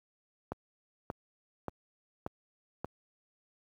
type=click train; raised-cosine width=1 ms; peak=-21 dBFS; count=5; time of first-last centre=0.52-2.846 s; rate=1.72 Hz; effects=high-pass 60 Hz 12 dB/octave + 10-bit